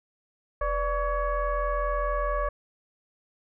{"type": "tone with frequency modulation", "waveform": "sine", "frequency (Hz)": 587.3, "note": "D5", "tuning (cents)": 0, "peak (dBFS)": -24, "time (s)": [0.61, 2.49], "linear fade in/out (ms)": 5, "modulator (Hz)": 545, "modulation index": 1.4, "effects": []}